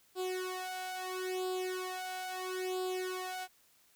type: tone with flanger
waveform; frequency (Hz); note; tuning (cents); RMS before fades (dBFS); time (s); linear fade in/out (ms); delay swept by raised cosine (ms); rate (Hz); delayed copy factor
sawtooth; 370; F#4; 0; -38; 0.15-3.48; 50; 0.24 to 1.44; 0.75; +0.9
effects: white hiss -67 dBFS RMS until 3.95 s